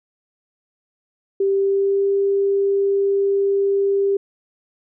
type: tone with pitch glide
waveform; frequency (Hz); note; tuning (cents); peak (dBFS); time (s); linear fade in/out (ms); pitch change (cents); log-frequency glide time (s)
sine; 392 to 396.3; G4 to G4; 0 to +19; -15; 1.4-4.17; 5; +19; 1.52-2.08
effects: none